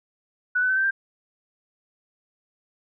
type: tone with pitch steps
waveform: sine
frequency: 1480 / 1505 / 1530.4 / 1556.3 / 1582.6 Hz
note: F#6 / F#6 / G6 / G6 / G6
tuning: 0 / +29 / -42 / -13 / +16 cents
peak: -19 dBFS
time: 0.55-0.91 s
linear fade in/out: 10 ms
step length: 72 ms
effects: none